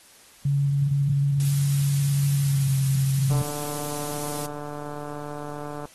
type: tone with pitch glide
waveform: sine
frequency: 140.7 to 135.59 Hz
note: C#3 to C#3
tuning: +26 to -38 cents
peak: -19 dBFS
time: 0.45-3.42 s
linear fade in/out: 5 ms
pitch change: -64 cents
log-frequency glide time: 2.43-2.71 s
type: noise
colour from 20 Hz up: blue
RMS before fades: -33 dBFS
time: 1.4-4.46 s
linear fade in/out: 0 ms
type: click train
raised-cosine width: 1 ms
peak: -22 dBFS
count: 375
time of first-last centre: 3.31-5.854 s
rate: 147 Hz
effects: white hiss -52 dBFS RMS until 5.94 s + AAC 32 kbps